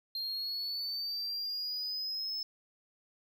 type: linear sweep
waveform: triangle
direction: up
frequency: 4186 to 5240 Hz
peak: -33 dBFS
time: 0.15-2.43 s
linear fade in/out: 2 ms
effects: none